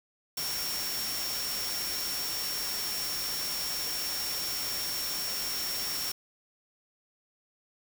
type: tone in noise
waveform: sine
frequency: 5500 Hz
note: F8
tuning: 27 cents flat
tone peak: -34 dBFS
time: 0.37-6.12 s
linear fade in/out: 5 ms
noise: white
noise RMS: -35 dBFS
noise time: 0.37-6.12 s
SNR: -2 dB
effects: none